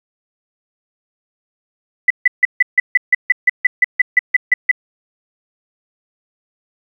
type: tone bursts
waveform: sine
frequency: 1993 Hz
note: B6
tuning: 15 cents sharp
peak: -6 dBFS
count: 16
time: 2.08-4.714 s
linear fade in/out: 5 ms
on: 24 ms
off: 150 ms
effects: 8-bit